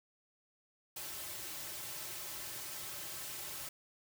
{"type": "noise with comb filter", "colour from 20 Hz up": "white", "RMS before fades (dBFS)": -44, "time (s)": [0.96, 3.69], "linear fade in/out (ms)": 5, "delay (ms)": 4.2, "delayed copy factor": -0.85, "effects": []}